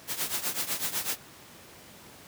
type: noise with tremolo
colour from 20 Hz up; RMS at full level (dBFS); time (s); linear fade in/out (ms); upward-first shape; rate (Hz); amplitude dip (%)
white; -28; 0.07-1.18; 50; triangle; 8; 85
effects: pink hiss -50 dBFS RMS until 2.27 s + high-pass 100 Hz 12 dB/octave